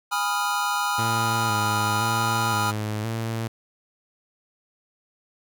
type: chord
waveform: square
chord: F half-diminished seventh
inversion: first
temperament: equal with one note detuned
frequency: 821.5 / 987.8 / 1244.5 / 1396.9 Hz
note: Ab5 / Cb6 / Eb6 / F6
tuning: -19 / 0 / 0 / 0 cents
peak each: -29 dBFS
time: 0.11-2.72 s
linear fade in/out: 20 ms
type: tone with vibrato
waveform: sawtooth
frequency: 110 Hz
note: A2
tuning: in tune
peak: -22 dBFS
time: 0.98-3.48 s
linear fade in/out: 10 ms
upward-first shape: square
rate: 0.97 Hz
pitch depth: 53 cents each way
effects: none